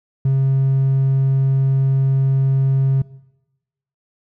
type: tone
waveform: triangle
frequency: 134.7 Hz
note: C#3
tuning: 49 cents flat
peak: -10 dBFS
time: 0.25-3.02 s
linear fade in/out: 5 ms
effects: noise-tail reverb RT60 1.0 s tail -22 dB re dry + tanh soft clip ceiling -8 dBFS